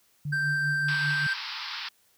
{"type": "tone with tremolo", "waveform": "sine", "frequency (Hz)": 146.7, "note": "D3", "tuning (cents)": -2, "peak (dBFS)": -28, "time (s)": [0.25, 1.27], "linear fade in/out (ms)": 5, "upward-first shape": "sine", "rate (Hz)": 5.1, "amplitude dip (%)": 60}
{"type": "tone", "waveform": "triangle", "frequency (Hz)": 1568, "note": "G6", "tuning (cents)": 0, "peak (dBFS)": -23, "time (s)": [0.32, 1.34], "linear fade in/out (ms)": 10}
{"type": "band-pass noise", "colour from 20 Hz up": "white", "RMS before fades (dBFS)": -36, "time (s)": [0.88, 1.89], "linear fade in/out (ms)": 5, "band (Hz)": [850, 5200], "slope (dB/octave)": 96}
{"effects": ["white hiss -65 dBFS RMS until 2.17 s"]}